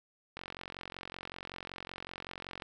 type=click train; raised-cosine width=0.3 ms; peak=-25 dBFS; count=103; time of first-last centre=0.37-2.622 s; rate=45.3 Hz; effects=none